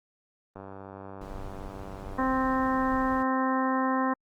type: click train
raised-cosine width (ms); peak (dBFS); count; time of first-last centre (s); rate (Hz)
1; -28; 164; 0.56-2.235; 97.3
type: noise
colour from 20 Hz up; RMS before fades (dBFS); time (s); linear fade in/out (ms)
brown; -41; 1.21-3.23; 5
type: harmonic tone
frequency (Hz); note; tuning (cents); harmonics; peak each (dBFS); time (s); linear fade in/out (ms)
261.6; C4; 0; 1 / 2 / 3 / 4 / 5 / 6 / 7; -27 / -33 / -33 / -29 / -37 / -40 / -37; 2.18-4.14; 10
effects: Opus 32 kbps